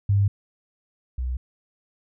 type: tone pair in turn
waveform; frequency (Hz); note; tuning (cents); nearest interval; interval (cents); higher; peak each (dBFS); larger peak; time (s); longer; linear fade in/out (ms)
sine; 100 / 62.63; G2 / B1; +35 / +25; minor sixth; 810; first; -16 / -24; first; 0.09-0.28 / 1.18-1.37; neither; 5
effects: none